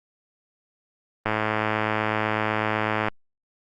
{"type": "click train", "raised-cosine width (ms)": 0.5, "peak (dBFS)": -8, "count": 198, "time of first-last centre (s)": [1.26, 3.084], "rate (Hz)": 108, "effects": ["Opus 32 kbps"]}